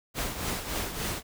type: noise with tremolo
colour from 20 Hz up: pink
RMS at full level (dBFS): -30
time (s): 0.14-1.23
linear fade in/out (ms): 50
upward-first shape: triangle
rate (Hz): 3.5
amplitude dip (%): 65
effects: none